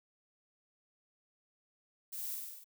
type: noise with echo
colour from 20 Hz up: violet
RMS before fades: -43 dBFS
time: 2.12-2.35 s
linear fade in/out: 10 ms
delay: 49 ms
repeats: 6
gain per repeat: -2 dB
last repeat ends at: 2.644 s
effects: none